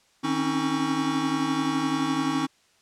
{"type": "tone cluster", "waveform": "square", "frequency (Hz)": [154.5, 267.3, 279, 315.7, 1120], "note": ["D#3", "C4", "C#4", "D#4", "C#6"], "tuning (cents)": [-12, 37, 11, 25, 18], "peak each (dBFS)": [-36, -28, -31, -30, -33], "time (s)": [0.23, 2.47], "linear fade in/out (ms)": 20, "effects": ["white hiss -62 dBFS RMS until 2.81 s", "low-pass 7000 Hz 12 dB/octave"]}